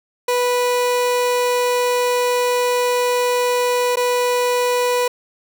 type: tone with dropouts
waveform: 30% pulse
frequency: 491.8 Hz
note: B4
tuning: 7 cents flat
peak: -13 dBFS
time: 0.28-5.08 s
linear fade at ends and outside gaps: 5 ms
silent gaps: 3.958-3.969 s
effects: none